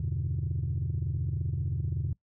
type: chord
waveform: sine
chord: E minor seventh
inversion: none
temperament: equal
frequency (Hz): 82.41 / 98 / 123.47 / 146.83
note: E2 / G2 / B2 / D3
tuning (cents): 0 / 0 / 0 / 0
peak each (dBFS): -32 / -33 / -32 / -33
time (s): 0-2.13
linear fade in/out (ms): 5
effects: noise-tail reverb RT60 0.1 s tail -21 dB re dry + tanh soft clip ceiling -23 dBFS